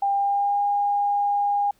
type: tone with pitch glide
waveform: sine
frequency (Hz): 798 to 812.9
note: G5 to G#5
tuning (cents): +31 to -37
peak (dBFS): -19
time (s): 0.02-1.71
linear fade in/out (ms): 5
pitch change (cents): +32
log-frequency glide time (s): 0.14-0.62
effects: pink hiss -63 dBFS RMS until 1.79 s